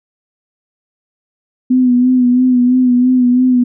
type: tone with vibrato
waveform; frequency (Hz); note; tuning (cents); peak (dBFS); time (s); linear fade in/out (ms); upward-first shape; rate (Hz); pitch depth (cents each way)
sine; 250.4; B3; +24; -7; 1.7-3.64; 10; sine; 3; 39
effects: none